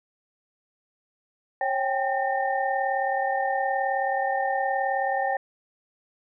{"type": "tone cluster", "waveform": "sine", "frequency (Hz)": [545, 779, 818, 1821], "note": ["C#5", "G5", "G#5", "A#6"], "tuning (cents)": [-29, -11, -26, -41], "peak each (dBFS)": [-29, -25, -32, -31], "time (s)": [1.61, 5.37], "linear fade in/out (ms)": 2, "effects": []}